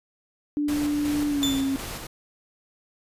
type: tone with pitch glide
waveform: sine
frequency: 293.7 to 270.9 Hz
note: D4 to C#4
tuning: 0 to -40 cents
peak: -22 dBFS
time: 0.57-1.76 s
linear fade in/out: 0 ms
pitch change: -140 cents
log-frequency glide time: 1.28-1.53 s
type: noise with tremolo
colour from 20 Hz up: pink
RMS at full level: -34 dBFS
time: 0.68-2.07 s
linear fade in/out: 5 ms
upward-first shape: square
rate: 2.7 Hz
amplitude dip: 35%
type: tone with exponential decay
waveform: 35% pulse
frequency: 3523 Hz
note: A7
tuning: 1 cent sharp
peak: -19 dBFS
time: 1.43-1.83 s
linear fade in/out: 0 ms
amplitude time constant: 85 ms
effects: resampled to 32000 Hz